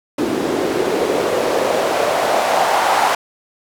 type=noise with band-pass filter sweep; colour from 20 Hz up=white; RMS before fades=-17 dBFS; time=0.18-3.15 s; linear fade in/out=5 ms; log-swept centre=310 to 870 Hz; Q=2.6; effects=none